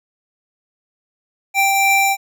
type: tone pair together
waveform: square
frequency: 784.2 / 2350 Hz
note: G5 / D7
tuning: 0 / +1 cents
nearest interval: octave + perfect fifth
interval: 1901 cents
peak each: -16 dBFS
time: 1.54-2.17 s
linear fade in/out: 50 ms
effects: none